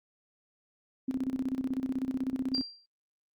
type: tone with tremolo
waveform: sine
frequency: 261.6 Hz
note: C4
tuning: in tune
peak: -27 dBFS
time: 1.08-2.62 s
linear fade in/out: 5 ms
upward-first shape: square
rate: 16 Hz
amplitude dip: 75%
type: tone with exponential decay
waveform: sine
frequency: 4733 Hz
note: D8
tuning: 13 cents sharp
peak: -26 dBFS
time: 2.54-2.86 s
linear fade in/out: 5 ms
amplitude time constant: 69 ms
effects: Opus 48 kbps